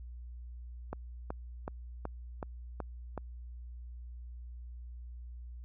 click train, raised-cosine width 1 ms, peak -23 dBFS, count 7, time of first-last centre 0.93-3.177 s, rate 2.67 Hz, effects added 60 Hz sine -43 dBFS peak until 5.64 s

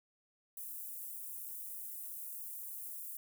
white high-pass noise, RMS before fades -45 dBFS, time 0.57-3.17 s, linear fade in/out 2 ms, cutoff 10000 Hz, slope 24 dB/octave, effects none

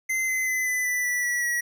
square tone with pitch steps, 2068 / 2047 / 2025 / 2004 / 1983.8 / 1963.2 / 1942.9 / 1922.8 Hz, C7 / C7 / B6 / B6 / B6 / B6 / B6 / B6, -21 / -38 / +43 / +25 / +7 / -11 / -29 / -47 cents, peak -24 dBFS, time 0.09-1.61 s, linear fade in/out 10 ms, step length 190 ms, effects none

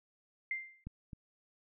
sine tone with exponential decay, 2093 Hz, C7, in tune, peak -31 dBFS, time 0.51-0.84 s, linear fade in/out 2 ms, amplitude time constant 71 ms
clicks, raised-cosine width 5 ms, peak -30 / -33 dBFS, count 2, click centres 0.87 / 1.132 s
effects none

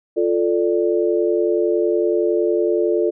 sine chord, D minor, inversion first, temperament equal, 349.2 / 440 / 587.3 Hz, F4 / A4 / D5, 0 / 0 / 0 cents, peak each -18 / -19 / -23 dBFS, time 0.16-3.11 s, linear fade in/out 20 ms, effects none

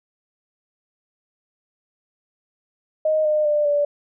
sine tone with pitch steps, 622.3 / 608.4 / 594.9 / 581.6 Hz, D#5 / D#5 / D5 / D5, 0 / -39 / +22 / -17 cents, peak -16 dBFS, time 3.05-3.85 s, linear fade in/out 5 ms, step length 200 ms, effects none

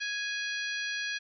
harmonic tone with a mistuned harmonic, 830.6 Hz, G#5, in tune, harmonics 2 / 3 / 4 / 5 / 6 / 7, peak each -34 / -38 / -40 / -42 / -44 / -45 dBFS, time 0-1.19 s, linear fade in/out 20 ms, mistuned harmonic 6, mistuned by -79 cents, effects none

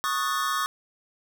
square chord, D# half-diminished seventh, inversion third, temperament equal, 1108.7 / 1244.5 / 1480 / 1760 Hz, C#6 / D#6 / F#6 / A6, 0 / 0 / 0 / 0 cents, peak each -29 / -29 / -35 / -35 dBFS, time 0.04-0.66 s, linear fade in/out 0 ms, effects none

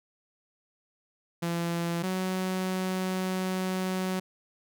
sawtooth tone pair in turn, 170 / 186.37 Hz, F3 / F#3, -46 / +13 cents, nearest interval major second, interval 159 cents, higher second, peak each -24 dBFS, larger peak neither, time 1.42-2.03 / 2.03-4.2 s, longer second, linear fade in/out 10 ms, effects none

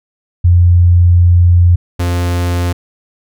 sine / 45% pulse tone pair in turn, 87.7 / 87.7 Hz, F2 / F2, +8 / +8 cents, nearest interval unison, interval 0 cents, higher neither, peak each -4 / -12 dBFS, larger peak first, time 0.44-1.76 / 1.99-2.73 s, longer first, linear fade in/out 10 ms, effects none

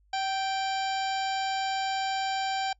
harmonic tone with a mistuned harmonic, 784 Hz, G5, in tune, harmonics 1 / 2 / 3 / 4 / 5 / 6 / 7 / 9, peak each -28 / -37 / -40 / -39 / -43 / -41 / -46 / -45 dBFS, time 0.13-2.73 s, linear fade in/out 5 ms, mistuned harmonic 1, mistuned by -29 cents, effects noise-tail reverb RT60 0.1 s tail -26 dB re dry + added 50 Hz sine -61 dBFS peak until 2.79 s

